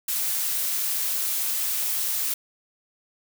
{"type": "noise", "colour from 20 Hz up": "blue", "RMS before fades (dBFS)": -26, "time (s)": [0.08, 2.34], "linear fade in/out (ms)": 5, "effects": []}